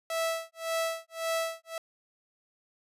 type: tone with tremolo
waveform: sawtooth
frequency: 656 Hz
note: E5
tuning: 9 cents flat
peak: -23 dBFS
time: 0.1-1.78 s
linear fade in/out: 2 ms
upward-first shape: sine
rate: 1.8 Hz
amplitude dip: 100%
effects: resampled to 32000 Hz